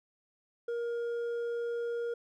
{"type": "tone with hard clipping", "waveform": "sine", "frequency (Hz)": 471.1, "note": "A#4", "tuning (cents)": 18, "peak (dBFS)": -33, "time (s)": [0.68, 2.14], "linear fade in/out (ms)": 5, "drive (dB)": 4, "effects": []}